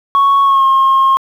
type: tone with pitch glide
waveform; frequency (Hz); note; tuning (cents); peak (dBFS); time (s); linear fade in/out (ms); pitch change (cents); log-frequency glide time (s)
sine; 1108.7 to 1073.4; C#6 to C6; 0 to +44; -5; 0.15-1.17; 0; -56; 0.43-0.65
effects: tanh soft clip ceiling -5 dBFS + 7-bit